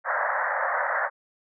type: band-pass noise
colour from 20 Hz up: white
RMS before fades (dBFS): -26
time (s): 0.04-1.1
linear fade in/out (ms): 50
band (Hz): 520 to 1900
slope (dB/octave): 96
effects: none